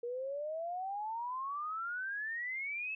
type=exponential sweep; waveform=sine; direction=up; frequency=470 to 2637 Hz; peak=-36 dBFS; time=0.03-2.95 s; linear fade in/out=5 ms; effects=none